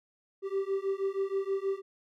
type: beating tone pair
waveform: triangle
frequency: 386.9 / 393.2 Hz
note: G4 / G4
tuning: -23 / +5 cents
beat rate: 6.3 Hz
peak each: -30 dBFS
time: 0.42-1.82 s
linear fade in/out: 50 ms
effects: none

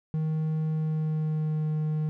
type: tone with pitch glide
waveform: triangle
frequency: 156.9 to 154.2 Hz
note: D#3 to D#3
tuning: +15 to -15 cents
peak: -23 dBFS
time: 0.14-2.09 s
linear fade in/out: 0 ms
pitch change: -30 cents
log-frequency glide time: 0.7-1.71 s
effects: none

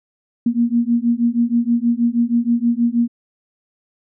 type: beating tone pair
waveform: sine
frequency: 233.1 / 239.4 Hz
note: A#3 / A#3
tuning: 0 / +46 cents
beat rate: 6.3 Hz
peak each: -17 dBFS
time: 0.46-3.08 s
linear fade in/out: 5 ms
effects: none

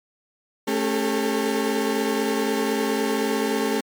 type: tone cluster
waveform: 35% pulse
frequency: 218.4 / 274 / 402.6 / 446.5 Hz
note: A3 / C#4 / G4 / A4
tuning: -13 / -20 / +46 / +25 cents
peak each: -25 dBFS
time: 0.67-3.81 s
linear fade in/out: 10 ms
effects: MP3 96 kbps

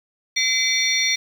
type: tone cluster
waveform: sine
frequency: 2044 / 2298 / 3587 / 4312 / 5730 Hz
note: C7 / D7 / A7 / C#8 / F8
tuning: -41 / -38 / +33 / -49 / +44 cents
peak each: -24 dBFS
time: 0.36-1.16 s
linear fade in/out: 10 ms
effects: 7-bit

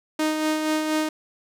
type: tone with tremolo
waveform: sawtooth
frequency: 310 Hz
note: D#4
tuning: 6 cents flat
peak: -16 dBFS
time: 0.19-1.09 s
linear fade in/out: 5 ms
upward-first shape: sine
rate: 4.2 Hz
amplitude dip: 40%
effects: low-pass 12000 Hz 12 dB/octave + 9-bit

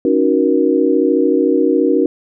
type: chord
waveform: sine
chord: D# minor seventh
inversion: third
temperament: equal with one note detuned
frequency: 277.2 / 311.1 / 370 / 472.9 Hz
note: C#4 / D#4 / F#4 / A#4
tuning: 0 / 0 / 0 / +25 cents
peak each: -16 dBFS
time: 0.05-2.06 s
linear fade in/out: 2 ms
effects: none

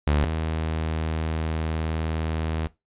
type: tone pair in turn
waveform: sawtooth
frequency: 73.9 / 79.62 Hz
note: D2 / D#2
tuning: +11 / +40 cents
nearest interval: minor second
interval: 129 cents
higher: second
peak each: -15 / -21 dBFS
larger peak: first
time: 0.07-0.24 / 0.24-2.67 s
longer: second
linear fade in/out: 0 ms
effects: noise-tail reverb RT60 0.2 s tail -18 dB re dry + resampled to 8000 Hz

